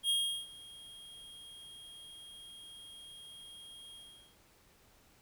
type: tone with ADSR envelope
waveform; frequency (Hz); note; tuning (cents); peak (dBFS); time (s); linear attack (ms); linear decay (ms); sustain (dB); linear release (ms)
square; 3252; G#7; -37; -28; 0.03-4.37; 62; 370; -22; 420
effects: pink hiss -65 dBFS RMS until 5.21 s